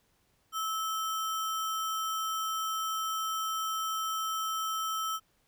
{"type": "tone with sample-and-hold", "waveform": "sine", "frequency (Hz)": 1303, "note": "E6", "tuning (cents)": -20, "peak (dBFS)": -30, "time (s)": [0.52, 5.2], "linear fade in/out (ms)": 50, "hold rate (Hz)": 4410, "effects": ["pink hiss -71 dBFS RMS until 5.47 s"]}